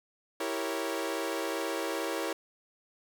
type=chord; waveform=sawtooth; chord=E diminished seventh; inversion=none; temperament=equal; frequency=329.6 / 392 / 466.2 / 554.4 Hz; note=E4 / G4 / Bb4 / Db5; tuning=0 / 0 / 0 / 0 cents; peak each=-32 / -34 / -33 / -33 dBFS; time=0.4-2.33 s; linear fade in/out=5 ms; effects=none